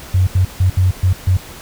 sine tone bursts at uneven times, 92.5 Hz, F#2, in tune, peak -9 dBFS, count 6, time 0.14-0.27 / 0.35-0.45 / 0.6-0.7 / 0.77-0.91 / 1.03-1.13 / 1.27-1.37 s, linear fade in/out 5 ms, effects pink hiss -35 dBFS RMS until 1.61 s

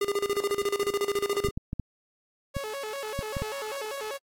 square tone with tremolo, 404.3 Hz, G#4, 46 cents flat, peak -24 dBFS, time 0.01-1.51 s, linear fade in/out 5 ms, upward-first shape square, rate 14 Hz, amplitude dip 80%
clicks, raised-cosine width 5 ms, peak -19 dBFS, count 9, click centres 1.448 / 1.486 / 1.575 / 1.731 / 1.797 / 2.567 / 3.191 / 3.368 / 3.42 s
sawtooth tone with vibrato, 488.9 Hz, B4, 18 cents flat, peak -29 dBFS, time 2.54-4.18 s, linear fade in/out 20 ms, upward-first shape square, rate 5.1 Hz, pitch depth 220 cents each way
effects AAC 48 kbps

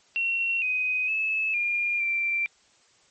sine tone with pitch steps, 2728 / 2507 / 2603 / 2409 / 2355 Hz, F7 / D#7 / E7 / D7 / D7, -41 / +12 / -22 / +43 / +4 cents, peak -23 dBFS, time 0.16-2.46 s, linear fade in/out 0 ms, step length 460 ms, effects white hiss -61 dBFS RMS until 3.1 s + MP3 32 kbps

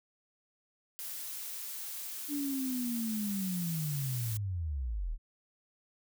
blue noise, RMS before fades -41 dBFS, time 0.99-4.37 s, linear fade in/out 0 ms
sine linear sweep, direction down, 294.5 to 32.7 Hz, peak -32 dBFS, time 2.28-5.18 s, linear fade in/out 50 ms
effects none

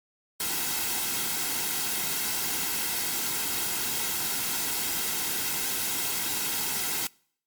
white noise with comb filter, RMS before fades -29 dBFS, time 0.4-7.07 s, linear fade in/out 2 ms, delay 1.7 ms, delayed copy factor -0.55, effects noise-tail reverb RT60 0.6 s tail -26 dB re dry + MP3 96 kbps

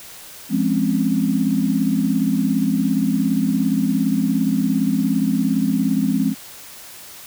sine chord, Db major seventh, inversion first, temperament just, 173.24 / 207.9 / 259.9 / 277.2 Hz, F3 / Ab3 / C4 / Db4, -14 / +2 / -11 / 0 cents, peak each -23 / -20 / -20 / -24 dBFS, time 0.49-6.35 s, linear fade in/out 50 ms, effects white hiss -39 dBFS RMS until 7.26 s

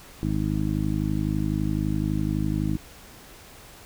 harmonic tone, 51.91 Hz, G#1, in tune, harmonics 1 / 2 / 3 / 4 / 5 / 6, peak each -30 / -30 / -28 / -30 / -32 / -30 dBFS, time 0.23-2.77 s, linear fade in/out 0 ms, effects pink hiss -47 dBFS RMS until 3.85 s

